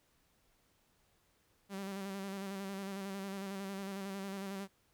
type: tone with vibrato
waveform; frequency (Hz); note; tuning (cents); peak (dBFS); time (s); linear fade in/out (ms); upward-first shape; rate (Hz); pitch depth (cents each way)
sawtooth; 195.5; G3; -4; -36; 1.69-4.68; 50; square; 11; 31
effects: pink hiss -73 dBFS RMS until 4.93 s